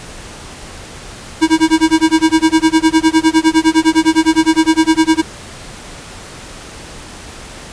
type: tone with tremolo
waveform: square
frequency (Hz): 319.7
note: D#4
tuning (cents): +47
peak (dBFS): -6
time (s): 1.41-5.22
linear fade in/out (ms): 20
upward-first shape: sine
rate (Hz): 9.8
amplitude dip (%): 100
effects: pink hiss -32 dBFS RMS until 7.72 s + resampled to 22050 Hz